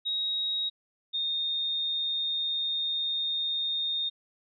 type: tone pair in turn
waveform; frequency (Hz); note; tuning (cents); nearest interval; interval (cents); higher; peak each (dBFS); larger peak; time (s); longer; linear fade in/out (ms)
sine; 3792 / 3671; A#7 / A#7; +29 / -27; minor second; 56; first; -27; neither; 0.05-0.7 / 1.13-4.1; second; 20
effects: none